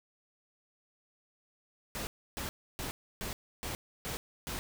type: noise bursts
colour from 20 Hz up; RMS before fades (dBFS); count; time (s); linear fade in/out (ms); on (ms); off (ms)
pink; -38; 7; 1.95-4.59; 0; 120; 300
effects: none